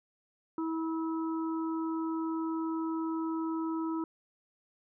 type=harmonic tone; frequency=324.1 Hz; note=E4; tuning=29 cents flat; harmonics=1 / 3 / 4; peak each=-31 / -41 / -43 dBFS; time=0.58-4.04 s; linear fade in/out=2 ms; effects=none